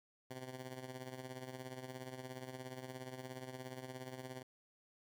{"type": "tone with tremolo", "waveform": "10% pulse", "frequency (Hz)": 128.9, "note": "C3", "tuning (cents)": -26, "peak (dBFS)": -35, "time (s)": [0.3, 4.43], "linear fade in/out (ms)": 10, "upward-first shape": "triangle", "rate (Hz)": 17, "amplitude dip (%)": 70, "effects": []}